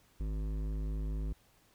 sine tone with hard clipping, 52.2 Hz, G#1, 10 cents sharp, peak -35 dBFS, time 0.2-1.33 s, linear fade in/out 5 ms, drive 13 dB, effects pink hiss -67 dBFS RMS until 1.74 s

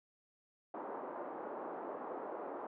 pink band-pass noise, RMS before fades -44 dBFS, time 0.74-2.67 s, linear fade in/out 5 ms, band 320 to 1100 Hz, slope 24 dB/octave, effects none

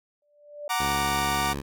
sine tone with exponential growth, 587.3 Hz, D5, in tune, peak -30 dBFS, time 0.22-0.68 s, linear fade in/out 2 ms, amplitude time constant 100 ms
sawtooth chord, Gb augmented, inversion none, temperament equal, 740 / 932.3 / 1174.7 Hz, Gb5 / Bb5 / D6, 0 / 0 / 0 cents, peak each -25 dBFS, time 0.69-1.54 s, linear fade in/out 20 ms
10% pulse tone with vibrato, 70.3 Hz, C#2, 25 cents sharp, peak -22 dBFS, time 0.79-1.62 s, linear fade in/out 20 ms, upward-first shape square, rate 11 Hz, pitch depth 19 cents each way
effects none

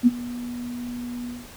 sine tone with ADSR envelope, 242.9 Hz, B3, 29 cents flat, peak -9 dBFS, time 0.03-1.49 s, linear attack 38 ms, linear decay 29 ms, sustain -20 dB, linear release 220 ms, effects pink hiss -44 dBFS RMS until 1.56 s

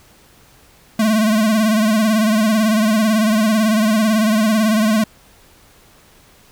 square tone with vibrato, 216.9 Hz, A3, 25 cents flat, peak -13 dBFS, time 0.99-5.04 s, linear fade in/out 5 ms, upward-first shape sine, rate 18 Hz, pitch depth 67 cents each way, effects pink hiss -49 dBFS RMS until 6.51 s

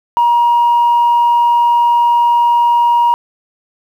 sine tone, 950 Hz, A#5, 33 cents sharp, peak -6 dBFS, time 0.17-3.14 s, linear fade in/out 0 ms, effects tanh soft clip ceiling -5 dBFS + 7-bit

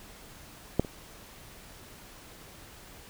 clicks, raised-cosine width 2 ms, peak -9 / -27 dBFS, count 2, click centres 0.796 / 0.848 s, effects pink hiss -50 dBFS RMS until 3.09 s

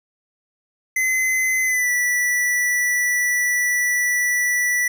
square tone with pitch glide, 2043 to 1962 Hz, C7 to B6, -42 to -12 cents, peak -18 dBFS, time 0.96-4.88 s, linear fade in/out 5 ms, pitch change -70 cents, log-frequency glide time 1.64-1.9 s, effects none

